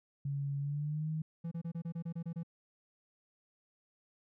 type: tone with pitch glide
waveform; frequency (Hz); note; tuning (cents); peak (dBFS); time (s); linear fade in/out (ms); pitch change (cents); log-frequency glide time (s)
sine; 140.5 to 156.8; C#3 to D#3; +24 to +14; -33; 0.25-1.22; 5; +190; 0.59-1.1
type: tone bursts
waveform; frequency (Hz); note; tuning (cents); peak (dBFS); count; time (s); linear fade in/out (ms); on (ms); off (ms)
triangle; 167.2; E3; +25; -34; 10; 1.44-2.433; 10; 75; 27
effects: none